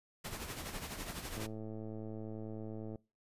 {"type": "noise with tremolo", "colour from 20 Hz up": "pink", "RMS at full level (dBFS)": -41, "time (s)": [0.24, 1.47], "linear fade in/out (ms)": 10, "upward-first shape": "sine", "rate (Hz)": 12, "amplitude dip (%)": 55}
{"type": "click train", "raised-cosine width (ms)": 2, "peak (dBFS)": -32, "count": 174, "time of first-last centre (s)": [1.37, 2.957], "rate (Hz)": 109}
{"effects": ["noise-tail reverb RT60 0.3 s tail -24 dB re dry", "resampled to 32000 Hz"]}